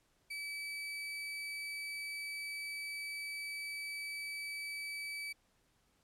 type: tone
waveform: 35% pulse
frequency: 2298 Hz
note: D7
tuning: 38 cents flat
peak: -38 dBFS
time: 0.3-5.33 s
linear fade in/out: 10 ms
effects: pink hiss -74 dBFS RMS until 6.03 s + low-pass 12000 Hz 12 dB/octave

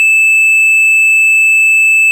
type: tone with hard clipping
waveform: sine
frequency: 2628 Hz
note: E7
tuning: 6 cents flat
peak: -6 dBFS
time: 0-2.11 s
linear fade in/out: 0 ms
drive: 3 dB
effects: none

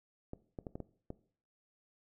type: clicks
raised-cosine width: 2 ms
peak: -28 dBFS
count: 6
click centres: 0.334 / 0.588 / 0.668 / 0.755 / 0.803 / 1.104 s
effects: noise-tail reverb RT60 0.5 s tail -18 dB re dry

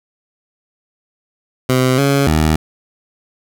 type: tone with pitch steps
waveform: 15% pulse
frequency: 128.7 / 139.6 / 78.1 Hz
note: C3 / C#3 / D#2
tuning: -28 / +13 / +7 cents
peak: -5 dBFS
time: 1.69-2.56 s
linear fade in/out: 5 ms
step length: 290 ms
effects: none

